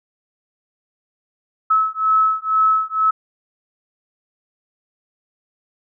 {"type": "beating tone pair", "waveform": "sine", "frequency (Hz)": [1295, 1297.1], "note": ["E6", "E6"], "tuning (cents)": [-31, -28], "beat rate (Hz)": 2.1, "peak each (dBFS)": -17, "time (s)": [1.7, 3.11], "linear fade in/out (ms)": 10, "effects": []}